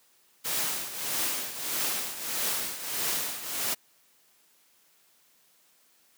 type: noise with tremolo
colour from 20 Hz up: white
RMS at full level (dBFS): -28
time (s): 0.44-3.75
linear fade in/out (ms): 20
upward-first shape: triangle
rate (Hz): 1.6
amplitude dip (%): 75
effects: white hiss -64 dBFS RMS until 6.17 s + high-pass 150 Hz 12 dB/octave